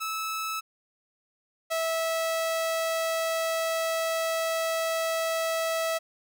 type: tone pair in turn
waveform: sawtooth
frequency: 1305 / 652.5 Hz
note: E6 / E5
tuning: -18 / -18 cents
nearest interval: octave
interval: 1200 cents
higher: first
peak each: -26 / -22 dBFS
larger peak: second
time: 0-0.61 / 1.7-5.99 s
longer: second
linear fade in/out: 20 ms
effects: none